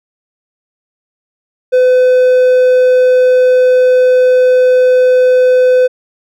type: tone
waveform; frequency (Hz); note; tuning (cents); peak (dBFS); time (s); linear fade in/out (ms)
triangle; 506; B4; +42; -3; 1.72-5.88; 20
effects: none